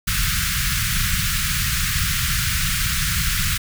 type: band-stop noise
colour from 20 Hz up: pink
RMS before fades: -21 dBFS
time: 0.07-3.58 s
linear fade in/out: 10 ms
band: 180 to 1300 Hz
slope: 48 dB/octave
effects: none